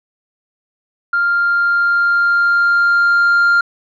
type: tone with level ramp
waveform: sine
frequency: 1396.9 Hz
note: F6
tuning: in tune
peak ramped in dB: -11 to -6 dBFS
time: 1.13-3.61 s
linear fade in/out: 5 ms
effects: tanh soft clip ceiling -8 dBFS